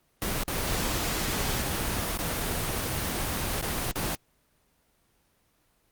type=noise with dropouts; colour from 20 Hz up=pink; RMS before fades=-29 dBFS; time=0.22-4.15 s; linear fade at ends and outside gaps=0 ms; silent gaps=0.434-0.48 / 2.173-2.189 / 3.612-3.626 / 3.913-3.958 s; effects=pink hiss -68 dBFS RMS until 5.91 s + Opus 24 kbps

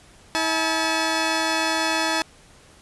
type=tone pair together; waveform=10% pulse; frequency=321.9 / 859.4 Hz; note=E4 / A5; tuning=-41 / -41 cents; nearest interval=octave + perfect fourth; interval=1700 cents; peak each=-15 dBFS; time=0.35-2.22 s; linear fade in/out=0 ms; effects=pink hiss -51 dBFS RMS until 2.81 s + resampled to 24000 Hz

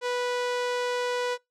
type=tone; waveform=sawtooth; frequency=491.8 Hz; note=B4; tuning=7 cents flat; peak=-22 dBFS; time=0.01-1.38 s; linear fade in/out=50 ms; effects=noise-tail reverb RT60 0.2 s tail -24 dB re dry + low-pass 6000 Hz 12 dB/octave

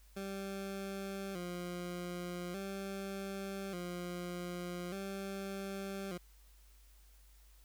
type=tone with vibrato; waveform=20% pulse; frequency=185.9 Hz; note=F#3; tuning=8 cents sharp; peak=-35 dBFS; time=0.16-6.18 s; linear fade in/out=10 ms; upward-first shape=square; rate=0.42 Hz; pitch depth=87 cents each way; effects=added 50 Hz sine -59 dBFS peak until 7.64 s + white hiss -68 dBFS RMS until 7.64 s

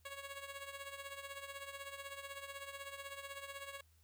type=tone with tremolo; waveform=10% pulse; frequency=555 Hz; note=C#5; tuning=2 cents sharp; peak=-35 dBFS; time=0.05-3.81 s; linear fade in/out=5 ms; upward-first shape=triangle; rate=16 Hz; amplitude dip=75%; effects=added 80 Hz sine -67 dBFS peak until 4.03 s + white hiss -75 dBFS RMS until 4.03 s

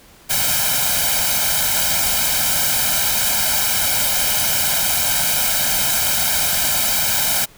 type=noise with comb filter; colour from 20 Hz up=white; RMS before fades=-18 dBFS; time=0.29-7.46 s; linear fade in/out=20 ms; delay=1.3 ms; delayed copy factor=+0.95; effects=pink hiss -47 dBFS RMS until 7.57 s

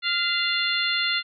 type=harmonic tone with a mistuned harmonic; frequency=698.5 Hz; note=F5; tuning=in tune; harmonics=2 / 3 / 4 / 5 / 6; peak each=-28 / -28 / -28 / -28 / -28 dBFS; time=0.02-1.23 s; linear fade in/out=50 ms; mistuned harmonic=3; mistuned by=-36 cents; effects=none

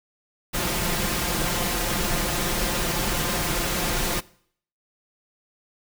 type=noise with comb filter; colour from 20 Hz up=pink; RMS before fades=-25 dBFS; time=0.53-4.21 s; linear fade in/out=20 ms; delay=5.7 ms; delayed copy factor=+0.6; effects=noise-tail reverb RT60 0.6 s tail -21 dB re dry

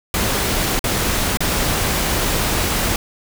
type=noise with dropouts; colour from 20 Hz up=pink; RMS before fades=-19 dBFS; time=0.14-2.96 s; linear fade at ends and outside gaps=2 ms; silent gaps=0.793-0.841 / 1.372-1.405 s; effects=none

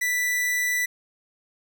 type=tone; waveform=45% pulse; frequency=1975.5 Hz; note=B6; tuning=in tune; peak=-22 dBFS; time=0.01-0.86 s; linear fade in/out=10 ms; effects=none

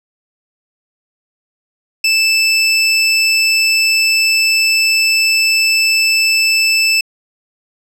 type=tone; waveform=25% pulse; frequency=2637 Hz; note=E7; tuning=in tune; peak=-6 dBFS; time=2.04-7.01 s; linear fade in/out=5 ms; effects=low-pass 12000 Hz 12 dB/octave

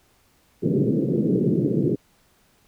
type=band-pass noise; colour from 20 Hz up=pink; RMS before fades=-21 dBFS; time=0.62-1.96 s; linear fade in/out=20 ms; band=130 to 450 Hz; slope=48 dB/octave; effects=pink hiss -61 dBFS RMS until 2.67 s

